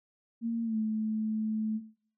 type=tone with pitch glide; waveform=sine; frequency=230.4 to 217.5 Hz; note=A#3 to A3; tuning=-20 to -20 cents; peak=-28 dBFS; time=0.41-1.81 s; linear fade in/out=50 ms; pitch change=-100 cents; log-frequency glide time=0.64-0.77 s; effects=noise-tail reverb RT60 0.5 s tail -17 dB re dry